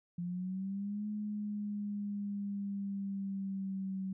sine linear two-way sweep, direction up then down, 172.8 to 210.8 to 189.9 Hz, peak -35 dBFS, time 0.18-4.13 s, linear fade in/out 5 ms, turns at 1.07 s, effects none

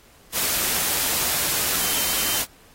sine tone in noise, 3117 Hz, G7, 11 cents flat, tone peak -33 dBFS, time 1.79-2.42 s, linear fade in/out 50 ms, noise white, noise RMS -23 dBFS, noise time 0.32-2.46 s, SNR -13 dB, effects pink hiss -53 dBFS RMS until 2.74 s + AAC 48 kbps

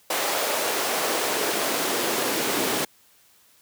pink noise with high-pass filter sweep, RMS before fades -25 dBFS, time 0.1-2.85 s, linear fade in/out 5 ms, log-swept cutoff 570 to 290 Hz, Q 1.5, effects white hiss -58 dBFS RMS until 3.61 s + high-pass 60 Hz 12 dB/octave

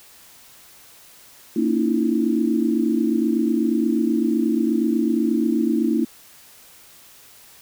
sine tone cluster, 229.8 / 276.7 / 310.5 / 338.7 Hz, A#3 / C#4 / D#4 / E4, -25 / -3 / -3 / +47 cents, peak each -21 / -25 / -22 / -24 dBFS, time 1.56-6.05 s, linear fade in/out 5 ms, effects white hiss -48 dBFS RMS until 7.61 s

